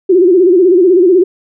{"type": "tone with vibrato", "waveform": "sine", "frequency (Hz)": 361.8, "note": "F#4", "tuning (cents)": -39, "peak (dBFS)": -4, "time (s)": [0.09, 1.24], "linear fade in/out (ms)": 10, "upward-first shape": "sine", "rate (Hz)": 16, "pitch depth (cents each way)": 120, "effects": []}